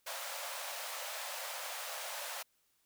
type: high-pass noise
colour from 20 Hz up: pink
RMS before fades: -42 dBFS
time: 0.06-2.43 s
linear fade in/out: 10 ms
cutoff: 520 Hz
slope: 96 dB/octave
effects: white hiss -75 dBFS RMS until 2.85 s